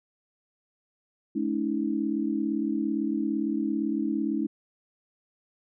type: tone cluster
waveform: sine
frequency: 214.8 / 283.2 / 320.9 Hz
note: A3 / C#4 / E4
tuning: -41 / +37 / -46 cents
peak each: -30 / -29 / -29 dBFS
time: 1.35-4.47 s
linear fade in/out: 10 ms
effects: none